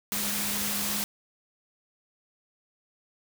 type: tone in noise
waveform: sine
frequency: 205.1 Hz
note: G#3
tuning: 21 cents flat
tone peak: -37 dBFS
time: 0.12-1.04 s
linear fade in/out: 0 ms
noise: white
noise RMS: -30 dBFS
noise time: 0.12-1.04 s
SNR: -10 dB
effects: none